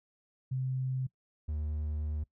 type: tone pair in turn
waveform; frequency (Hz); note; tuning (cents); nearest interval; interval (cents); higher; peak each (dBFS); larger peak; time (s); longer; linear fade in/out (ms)
sine / triangle; 130.1 / 75.81; C3 / D#2; -9 / -44; major sixth; 935; first; -30 / -30; neither; 0.51-1.07 / 1.48-2.24; second; 10
effects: noise-tail reverb RT60 0.1 s tail -21 dB re dry